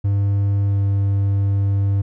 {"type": "tone with pitch glide", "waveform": "triangle", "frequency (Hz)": [100, 99.25], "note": ["G2", "G2"], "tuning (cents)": [35, 22], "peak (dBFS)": -13, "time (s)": [0.04, 2.02], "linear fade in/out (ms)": 10, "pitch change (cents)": -13, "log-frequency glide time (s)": [0.68, 0.81], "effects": []}